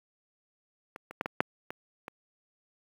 clicks, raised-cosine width 0.5 ms, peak -26 / -27 / -13 / -15 / -7 / -22 / -24 dBFS, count 7, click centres 0.961 / 1.11 / 1.211 / 1.259 / 1.405 / 1.705 / 2.081 s, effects high-pass 150 Hz 12 dB/octave + 8-bit

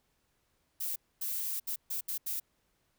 violet noise bursts at uneven times, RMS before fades -35 dBFS, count 6, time 0.8-0.96 / 1.21-1.6 / 1.67-1.76 / 1.9-2.01 / 2.08-2.18 / 2.26-2.4 s, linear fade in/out 10 ms, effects pink hiss -75 dBFS RMS until 2.98 s

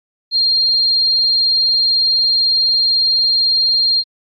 sine tone, 4206 Hz, C8, 8 cents sharp, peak -11 dBFS, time 0.31-4.04 s, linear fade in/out 50 ms, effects AAC 48 kbps

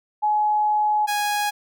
sine / sawtooth tone pair in turn, 845 / 828.6 Hz, G#5 / G#5, +30 / -4 cents, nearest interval unison, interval 34 cents, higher first, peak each -17 dBFS, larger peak neither, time 0.22-1.07 / 1.07-1.51 s, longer first, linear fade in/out 20 ms, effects none

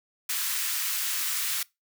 white high-pass noise, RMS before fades -29 dBFS, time 0.29-1.63 s, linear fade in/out 5 ms, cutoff 1200 Hz, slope 24 dB/octave, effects noise-tail reverb RT60 0.2 s tail -22 dB re dry

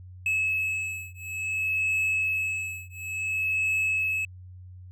triangle beating tone pair, 2587 / 2587.57 Hz, E7 / E7, -33 / -33 cents, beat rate 0.57 Hz, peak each -27 dBFS, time 0.26-4.25 s, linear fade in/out 2 ms, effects added 91 Hz sine -42 dBFS peak until 4.91 s

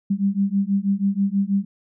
sine beating tone pair, 194.9 / 201.1 Hz, G3 / G3, -10 / +44 cents, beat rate 6.2 Hz, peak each -21 dBFS, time 0.1-1.65 s, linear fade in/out 10 ms, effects none

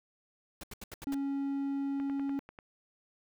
pink noise bursts, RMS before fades -44 dBFS, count 6, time 0.61-1.145 s, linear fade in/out 2 ms, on 25 ms, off 77 ms
triangle tone, 277.2 Hz, C#4, in tune, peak -29 dBFS, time 1.07-2.39 s, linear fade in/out 0 ms
click train, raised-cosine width 0.5 ms, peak -32 dBFS, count 7, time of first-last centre 2-2.588 s, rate 10.2 Hz
effects none

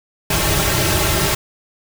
pink noise with comb filter, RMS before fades -17 dBFS, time 0.3-1.35 s, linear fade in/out 5 ms, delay 4.1 ms, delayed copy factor -0.95, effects none

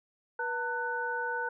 sine tone cluster, 484.8 / 906 / 1490 Hz, B4 / A#5 / F#6, -32 / -50 / +12 cents, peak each -37 / -35 / -33 dBFS, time 0.39-1.49 s, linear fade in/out 5 ms, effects none

